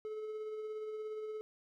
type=tone with tremolo; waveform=triangle; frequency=431.2 Hz; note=A4; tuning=35 cents flat; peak=-36 dBFS; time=0.05-1.41 s; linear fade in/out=0 ms; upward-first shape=sine; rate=17 Hz; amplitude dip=30%; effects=none